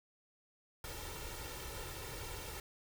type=noise with comb filter; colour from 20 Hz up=pink; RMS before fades=-45 dBFS; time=0.84-2.6 s; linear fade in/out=2 ms; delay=2.2 ms; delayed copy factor=+0.7; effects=none